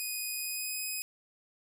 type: tone with pitch glide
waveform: 5% pulse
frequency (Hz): 2489 to 2516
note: D#7 to D#7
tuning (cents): 0 to +19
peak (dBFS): -25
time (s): 0-1.02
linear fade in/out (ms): 0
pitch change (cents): +19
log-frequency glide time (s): 0.32-0.85
effects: none